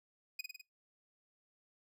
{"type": "tone with echo", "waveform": "25% pulse", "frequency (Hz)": 2489, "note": "D#7", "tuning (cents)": 0, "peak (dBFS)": -33, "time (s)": [0.39, 0.41], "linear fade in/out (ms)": 5, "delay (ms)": 51, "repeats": 4, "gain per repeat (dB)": -3, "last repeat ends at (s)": 0.614, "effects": ["noise-tail reverb RT60 0.2 s tail -24 dB re dry"]}